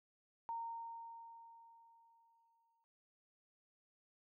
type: tone with exponential decay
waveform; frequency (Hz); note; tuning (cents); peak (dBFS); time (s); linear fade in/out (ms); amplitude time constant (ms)
sine; 922; A#5; -19; -39; 0.49-2.84; 0; 510
effects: none